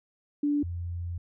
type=tone pair in turn; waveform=sine; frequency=291.2 / 86.57 Hz; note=D4 / F2; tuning=-15 / -15 cents; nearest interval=octave + major sixth; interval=2100 cents; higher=first; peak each=-23 / -31 dBFS; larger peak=first; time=0.43-0.63 / 0.63-1.18 s; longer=second; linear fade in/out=5 ms; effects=none